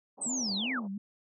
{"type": "band-pass noise", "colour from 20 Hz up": "white", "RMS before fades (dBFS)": -49, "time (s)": [0.17, 0.88], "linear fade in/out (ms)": 20, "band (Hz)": [180, 950], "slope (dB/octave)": 48}
{"type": "linear sweep", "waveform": "sine", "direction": "down", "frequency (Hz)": [8372, 1044], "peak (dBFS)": -31, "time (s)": [0.21, 0.8], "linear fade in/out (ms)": 10}
{"type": "tone with vibrato", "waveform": "sine", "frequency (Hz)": 225.5, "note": "A3", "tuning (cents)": 43, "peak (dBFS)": -34, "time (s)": [0.26, 0.98], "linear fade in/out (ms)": 5, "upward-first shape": "sine", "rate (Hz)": 2.7, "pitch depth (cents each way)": 260}
{"effects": []}